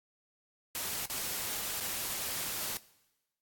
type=noise with dropouts; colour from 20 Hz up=white; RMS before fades=-36 dBFS; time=0.75-2.77 s; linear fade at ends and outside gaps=0 ms; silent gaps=1.057-1.099 / 1.802-1.807 s; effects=noise-tail reverb RT60 1.0 s tail -20 dB re dry + AAC 64 kbps